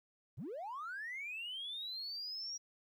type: linear sweep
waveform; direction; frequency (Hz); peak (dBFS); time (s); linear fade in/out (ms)
triangle; up; 82.4 to 5730; -38; 0.37-2.58; 20
effects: tanh soft clip ceiling -38 dBFS + 13-bit